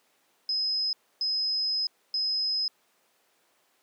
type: tone bursts at uneven times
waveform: sine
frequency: 5080 Hz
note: D#8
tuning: 35 cents sharp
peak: -25 dBFS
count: 3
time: 0.49-0.93 / 1.21-1.87 / 2.14-2.68 s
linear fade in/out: 2 ms
effects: pink hiss -67 dBFS RMS until 3.82 s + high-pass 400 Hz 12 dB/octave